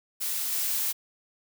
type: noise with level steps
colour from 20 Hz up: blue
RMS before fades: -30 / -28 dBFS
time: 0.2-0.93 s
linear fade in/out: 20 ms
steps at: 0.52 s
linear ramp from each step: 10 ms
effects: none